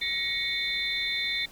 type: tone cluster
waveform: sine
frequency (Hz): 1890 / 2223 / 3569 / 4059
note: A#6 / C#7 / A7 / B7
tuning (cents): +23 / +4 / +24 / +47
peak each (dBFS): -36 / -31 / -30 / -35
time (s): 0.01-1.46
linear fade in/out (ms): 10
effects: pink hiss -51 dBFS RMS until 1.51 s